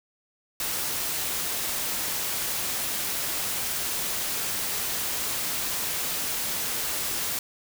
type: noise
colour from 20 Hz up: white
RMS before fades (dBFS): -29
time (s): 0.6-7.39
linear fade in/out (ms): 2
effects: none